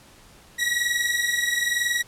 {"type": "tone pair together", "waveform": "sawtooth", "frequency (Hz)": [1907, 1928], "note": ["A#6", "B6"], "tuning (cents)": [39, -42], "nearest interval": "unison", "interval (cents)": 19, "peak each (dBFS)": -21, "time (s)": [0.58, 2.03], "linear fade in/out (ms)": 20, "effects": ["pink hiss -51 dBFS RMS until 2.07 s", "low-pass 12000 Hz 12 dB/octave"]}